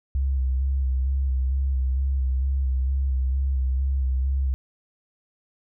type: tone with vibrato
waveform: sine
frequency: 66.1 Hz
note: C2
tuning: 18 cents sharp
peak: -20 dBFS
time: 0.15-4.54 s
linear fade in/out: 0 ms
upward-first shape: square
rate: 2.2 Hz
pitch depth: 33 cents each way
effects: none